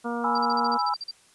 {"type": "harmonic tone", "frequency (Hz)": 236.7, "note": "A#3", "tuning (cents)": 27, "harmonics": [1, 2, 3, 4, 5, 6], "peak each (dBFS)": [-30, -33, -35, -36, -37, -38], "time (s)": [0.04, 0.78], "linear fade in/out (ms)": 20}
{"type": "chord", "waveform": "sine", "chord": "E major", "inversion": "first", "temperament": "equal", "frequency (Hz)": [830.6, 987.8, 1318.5], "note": ["G#5", "B5", "E6"], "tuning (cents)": [0, 0, 0], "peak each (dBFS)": -27, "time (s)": [0.24, 0.94], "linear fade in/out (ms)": 2}
{"type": "tone bursts", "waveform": "sine", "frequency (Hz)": 4699, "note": "D8", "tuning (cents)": 0, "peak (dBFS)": -31, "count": 11, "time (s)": [0.35, 1.112], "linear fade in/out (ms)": 5, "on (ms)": 32, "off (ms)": 41}
{"effects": ["white hiss -58 dBFS RMS until 1.34 s", "resampled to 24000 Hz"]}